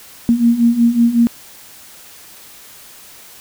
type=beating tone pair; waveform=sine; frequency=231.3 / 236.7 Hz; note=A#3 / A#3; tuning=-13 / +27 cents; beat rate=5.4 Hz; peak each=-15 / -11 dBFS; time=0.29-1.27 s; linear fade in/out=0 ms; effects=white hiss -40 dBFS RMS until 3.4 s